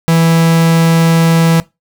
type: tone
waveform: 45% pulse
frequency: 164.81 Hz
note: E3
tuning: in tune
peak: -7 dBFS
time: 0.08-1.6 s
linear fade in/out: 0 ms
effects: noise-tail reverb RT60 0.2 s tail -20 dB re dry